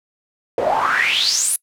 pink noise with band-pass filter sweep, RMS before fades -18 dBFS, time 0.58-1.56 s, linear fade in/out 2 ms, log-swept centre 490 to 11000 Hz, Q 8.2, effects noise-tail reverb RT60 0.1 s tail -24 dB re dry

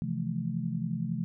sine chord, F major seventh, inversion second, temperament just, 130.96 / 163.7 / 174.61 / 218.3 Hz, C3 / E3 / F3 / A3, +2 / -12 / 0 / -13 cents, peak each -36 / -34 / -35 / -35 dBFS, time 0.02-1.24 s, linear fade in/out 0 ms, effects none

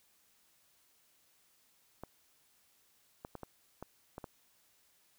clicks, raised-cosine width 1 ms, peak -29 dBFS, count 7, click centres 2.036 / 3.249 / 3.353 / 3.433 / 3.826 / 4.181 / 4.242 s, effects white hiss -70 dBFS RMS until 5.18 s

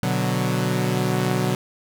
sawtooth chord, B minor, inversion none, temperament equal, 123.47 / 146.83 / 185 Hz, B2 / D3 / F#3, 0 / 0 / 0 cents, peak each -20 / -22 / -20 dBFS, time 0.03-1.55 s, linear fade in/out 0 ms, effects none

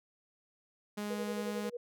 sawtooth tone, 207.7 Hz, G#3, in tune, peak -32 dBFS, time 0.97-1.7 s, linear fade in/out 10 ms
sine tone with tremolo, 481.2 Hz, B4, 45 cents flat, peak -35 dBFS, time 1.1-1.77 s, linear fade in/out 5 ms, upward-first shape sine, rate 11 Hz, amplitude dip 90%
effects none

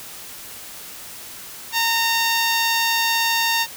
10% pulse tone, 918 Hz, A#5, 27 cents flat, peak -9 dBFS, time 1.72-3.67 s, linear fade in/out 50 ms, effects white hiss -37 dBFS RMS until 3.76 s

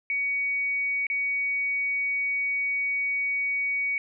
sine tone with dropouts, 2250 Hz, C#7, 25 cents sharp, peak -24 dBFS, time 0.1-3.98 s, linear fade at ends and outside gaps 1 ms, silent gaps 1.068-1.1 s, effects none

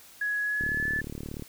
sine tone with pitch glide, 1676 to 1738.1 Hz, G#6 to A6, +15 to -22 cents, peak -26 dBFS, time 0.21-1.01 s, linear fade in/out 5 ms, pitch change +63 cents, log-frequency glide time 0.43-0.89 s
click train, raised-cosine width 3 ms, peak -24 dBFS, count 31, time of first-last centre 0.61-1.423 s, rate 36.9 Hz
effects white hiss -52 dBFS RMS until 1.48 s

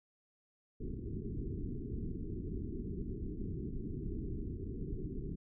pink low-pass noise, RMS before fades -40 dBFS, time 0.8-5.36 s, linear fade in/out 10 ms, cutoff 420 Hz, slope 96 dB/octave, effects none

